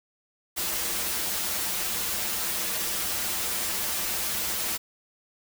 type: noise with comb filter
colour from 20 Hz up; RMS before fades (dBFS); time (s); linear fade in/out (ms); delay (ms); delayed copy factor
white; -29; 0.56-4.78; 20; 7.3; -0.95
effects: none